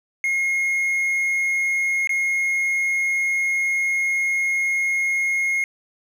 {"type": "tone with dropouts", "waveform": "triangle", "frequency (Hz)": 2151, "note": "C7", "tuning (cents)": 47, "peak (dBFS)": -17, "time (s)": [0.24, 5.64], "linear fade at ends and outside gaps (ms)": 1, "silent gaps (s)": [2.073, 2.093], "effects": []}